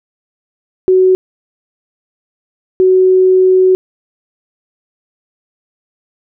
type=tone bursts at uneven times; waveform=sine; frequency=372.8 Hz; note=F#4; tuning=13 cents sharp; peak=-5 dBFS; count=2; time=0.88-1.15 / 2.8-3.75 s; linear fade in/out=0 ms; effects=none